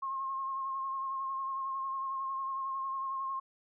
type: tone with vibrato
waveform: sine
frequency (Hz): 1073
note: C6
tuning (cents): +43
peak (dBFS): -33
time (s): 0.02-3.4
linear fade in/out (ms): 10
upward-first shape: sine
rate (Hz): 11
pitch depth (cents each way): 26
effects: none